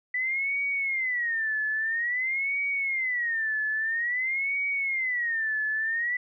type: tone with vibrato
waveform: sine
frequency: 1972 Hz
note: B6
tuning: 3 cents flat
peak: -25 dBFS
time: 0.14-6.17 s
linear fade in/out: 5 ms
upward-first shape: sine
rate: 0.5 Hz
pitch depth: 230 cents each way
effects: none